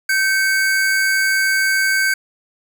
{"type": "tone pair together", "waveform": "square", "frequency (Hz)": [1550, 2217], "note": ["G6", "C#7"], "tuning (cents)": [-20, 0], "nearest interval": "tritone", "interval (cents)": 620, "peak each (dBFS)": [-16, -22], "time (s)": [0.09, 2.14], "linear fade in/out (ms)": 5, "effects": []}